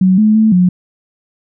sine tone with pitch steps, 186.6 / 214.7 / 219 / 180.4 Hz, F#3 / A3 / A3 / F#3, +15 / -42 / -8 / -44 cents, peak -6 dBFS, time 0.01-0.69 s, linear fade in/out 5 ms, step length 170 ms, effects none

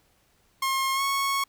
sawtooth tone with pitch glide, 1072 to 1102.1 Hz, C6 to C#6, +42 to -10 cents, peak -20 dBFS, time 0.62-1.44 s, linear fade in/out 5 ms, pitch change +48 cents, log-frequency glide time 0.94-1.02 s, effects pink hiss -65 dBFS RMS until 1.48 s

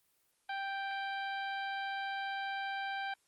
harmonic tone, 785 Hz, G5, 2 cents sharp, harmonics 1 / 2 / 3 / 4 / 5 / 6, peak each -38 / -40 / -47 / -49 / -52 / -59 dBFS, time 0.49-3.14 s, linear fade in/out 5 ms, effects white hiss -74 dBFS RMS until 3.27 s + Opus 24 kbps

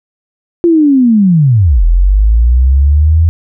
sine linear two-way sweep, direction down then up, 349.2 to 40.43 to 83.9 Hz, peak -4 dBFS, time 0.64-3.29 s, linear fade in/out 0 ms, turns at 1.84 s, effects none

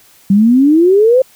sine exponential sweep, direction up, 190.7 to 534 Hz, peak -5 dBFS, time 0.3-1.22 s, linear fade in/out 5 ms, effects white hiss -46 dBFS RMS until 1.35 s

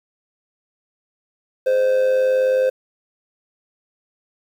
triangle tone with amplitude modulation, 518 Hz, C5, 17 cents flat, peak -10 dBFS, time 1.66-2.7 s, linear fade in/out 10 ms, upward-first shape sine, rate 99.2 Hz, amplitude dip 50%, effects 8-bit

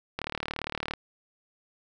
click train, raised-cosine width 0.3 ms, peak -15 dBFS, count 29, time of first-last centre 0.19-0.937 s, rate 37.5 Hz, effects none

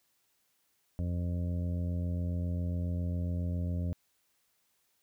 harmonic tone, 87.31 Hz, F2, in tune, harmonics 1 / 2 / 3 / 4 / 5 / 6 / 7, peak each -31 / -37 / -43 / -55 / -55 / -51 / -50 dBFS, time 0.99-3.93 s, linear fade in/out 0 ms, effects white hiss -74 dBFS RMS until 5.02 s

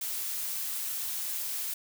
blue noise, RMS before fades -34 dBFS, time 0.01-1.74 s, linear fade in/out 5 ms, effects none

